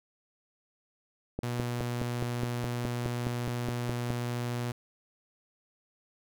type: click train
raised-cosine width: 2 ms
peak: -19 dBFS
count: 14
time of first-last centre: 1.39-4.104 s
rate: 4.79 Hz
type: tone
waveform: sawtooth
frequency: 120.9 Hz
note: B2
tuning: 36 cents flat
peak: -27 dBFS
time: 1.43-4.72 s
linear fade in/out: 5 ms
effects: none